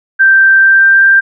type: tone with pitch glide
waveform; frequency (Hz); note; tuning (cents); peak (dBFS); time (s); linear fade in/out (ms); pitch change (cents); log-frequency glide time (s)
sine; 1567 to 1580.6; G6 to G6; -1 to +14; -3; 0.19-1.21; 20; +15; 0.58-1.06
effects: none